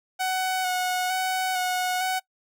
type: tone with vibrato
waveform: sawtooth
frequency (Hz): 740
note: F#5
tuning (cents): 0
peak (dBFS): -20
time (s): 0.19-2.2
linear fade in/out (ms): 20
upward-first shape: square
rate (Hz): 1.1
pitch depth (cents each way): 18
effects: noise-tail reverb RT60 0.1 s tail -22 dB re dry